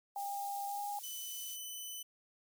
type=high-pass noise; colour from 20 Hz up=white; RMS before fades=-49 dBFS; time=0.15-1.58 s; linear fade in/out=50 ms; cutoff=5300 Hz; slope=12 dB/octave
type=tone with pitch glide; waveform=sine; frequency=802 to 816 Hz; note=G5 to G#5; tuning=+39 to -31 cents; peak=-37 dBFS; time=0.16-0.99 s; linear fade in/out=2 ms; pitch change=+30 cents; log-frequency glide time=0.67-0.82 s
type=tone; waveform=10% pulse; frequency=3007 Hz; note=F#7; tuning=27 cents sharp; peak=-34 dBFS; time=1.03-2.03 s; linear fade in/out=10 ms
effects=none